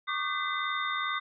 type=tone cluster; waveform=sine; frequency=1123 / 1205 / 1533 / 2021 / 3644 Hz; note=C#6 / D6 / G6 / B6 / A#7; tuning=+22 / +44 / -39 / +39 / -40 cents; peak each=-36 / -33 / -37 / -35 / -37 dBFS; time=0.07-1.2 s; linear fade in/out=20 ms; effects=none